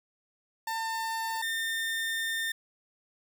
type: tone pair in turn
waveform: 30% pulse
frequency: 899 / 1810 Hz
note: A5 / A6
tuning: +37 / +48 cents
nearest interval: octave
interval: 1211 cents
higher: second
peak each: -28 / -27 dBFS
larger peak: second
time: 0.67-1.42 / 1.42-2.52 s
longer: second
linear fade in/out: 5 ms
effects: none